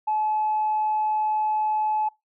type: tone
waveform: sine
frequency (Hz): 858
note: A5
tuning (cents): -44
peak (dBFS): -20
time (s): 0.07-2.09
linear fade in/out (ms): 10
effects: noise-tail reverb RT60 0.2 s tail -25 dB re dry + tanh soft clip ceiling -16 dBFS